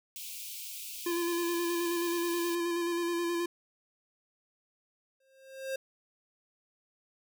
white high-pass noise, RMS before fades -42 dBFS, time 0.16-2.55 s, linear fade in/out 0 ms, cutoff 2300 Hz, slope 96 dB/octave
square tone with vibrato, 343.1 Hz, F4, 31 cents flat, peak -30 dBFS, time 1.06-3.46 s, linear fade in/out 5 ms, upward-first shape square, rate 9.4 Hz, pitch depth 20 cents each way
square tone with exponential growth, 533 Hz, C5, 32 cents sharp, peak -31 dBFS, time 5.2-5.76 s, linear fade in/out 5 ms, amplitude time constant 120 ms
effects none

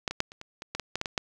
clicks, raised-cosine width 0.2 ms, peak -11 / -16 / -7 / -28 / -24 / -21 / -15 / -16 / -12 / -12 / -14 / -9 dBFS, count 12, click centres 0.078 / 0.11 / 0.204 / 0.319 / 0.414 / 0.621 / 0.75 / 0.797 / 0.956 / 1.014 / 1.058 / 1.178 s, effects none

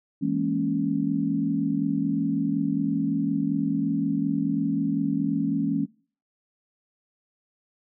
sine chord, A# half-diminished seventh, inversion second, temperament equal, 164.81 / 207.7 / 233.1 / 277.2 Hz, E3 / G#3 / A#3 / C#4, 0 / 0 / 0 / 0 cents, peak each -30 / -28 / -30 / -25 dBFS, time 0.21-5.86 s, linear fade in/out 20 ms, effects noise-tail reverb RT60 0.4 s tail -21 dB re dry

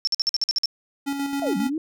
sine tone bursts, 5400 Hz, E8, 41 cents sharp, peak -18 dBFS, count 9, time 0.05-0.657 s, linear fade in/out 0 ms, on 23 ms, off 50 ms
square tone with tremolo, 279.5 Hz, C#4, 14 cents sharp, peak -24 dBFS, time 1.06-1.7 s, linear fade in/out 20 ms, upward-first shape square, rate 7.4 Hz, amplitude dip 40%
sine linear two-way sweep, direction down then up, 718 to 182.2 to 331.6 Hz, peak -23 dBFS, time 1.42-1.78 s, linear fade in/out 2 ms, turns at 1.57 s
effects none

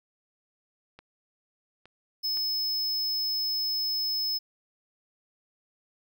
clicks, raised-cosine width 0.3 ms, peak -31 / -35 / -29 dBFS, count 3, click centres 0.99 / 1.856 / 2.372 s
square tone, 5200 Hz, E8, 24 cents flat, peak -27 dBFS, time 2.23-4.39 s, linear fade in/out 20 ms
effects none

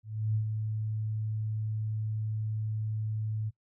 sine tone with ADSR envelope, 108.5 Hz, A2, 24 cents flat, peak -25 dBFS, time 0.03-3.51 s, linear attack 320 ms, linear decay 94 ms, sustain -5 dB, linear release 29 ms, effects noise-tail reverb RT60 0.1 s tail -21 dB re dry

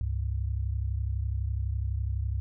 sine tone pair together, 68 / 99.97 Hz, C#2 / G2, -33 / +34 cents, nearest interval perfect fifth, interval 667 cents, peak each -29 / -31 dBFS, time 0.01-2.4 s, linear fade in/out 0 ms, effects none

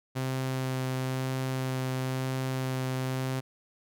sawtooth tone with vibrato, 130.5 Hz, C3, 4 cents flat, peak -25 dBFS, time 0.15-3.41 s, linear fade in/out 20 ms, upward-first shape sine, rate 1 Hz, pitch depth 9 cents each way, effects none

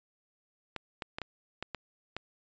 clicks, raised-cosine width 0.3 ms, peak -20 dBFS, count 7, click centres 0.763 / 1.022 / 1.185 / 1.217 / 1.626 / 1.747 / 2.166 s, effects resampled to 16000 Hz

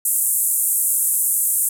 pink band-pass noise, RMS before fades -19 dBFS, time 0.05-1.69 s, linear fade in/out 5 ms, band 8200 to 14000 Hz, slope 48 dB/octave, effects none

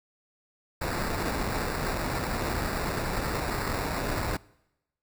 pink noise with sample-and-hold, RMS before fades -30 dBFS, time 0.81-4.37 s, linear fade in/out 5 ms, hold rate 3150 Hz, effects noise-tail reverb RT60 0.9 s tail -23 dB re dry

